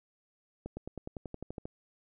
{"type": "accelerating click train", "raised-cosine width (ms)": 2, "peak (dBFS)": -26, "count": 12, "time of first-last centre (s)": [0.66, 1.655], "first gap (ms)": 110, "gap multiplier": 0.96, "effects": []}